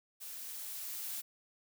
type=noise with level ramp; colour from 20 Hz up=blue; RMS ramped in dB=-46 to -40 dBFS; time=0.2-1.22 s; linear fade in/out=20 ms; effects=none